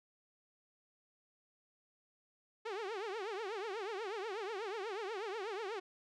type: tone with vibrato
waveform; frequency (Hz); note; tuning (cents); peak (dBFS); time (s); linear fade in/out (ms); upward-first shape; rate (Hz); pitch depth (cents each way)
sawtooth; 415.3; G#4; 0; -35; 2.65-5.8; 10; triangle; 8.2; 240
effects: low-pass 4000 Hz 12 dB/octave